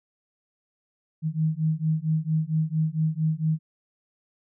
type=beating tone pair; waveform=sine; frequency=155.56 / 159.96 Hz; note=D#3 / D#3; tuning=0 / +48 cents; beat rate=4.4 Hz; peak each=-25 / -25 dBFS; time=1.22-3.59 s; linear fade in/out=50 ms; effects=none